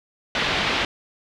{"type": "low-pass noise", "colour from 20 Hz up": "white", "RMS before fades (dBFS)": -23, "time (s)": [0.35, 0.85], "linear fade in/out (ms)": 2, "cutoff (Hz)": 3700, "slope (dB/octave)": 24, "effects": []}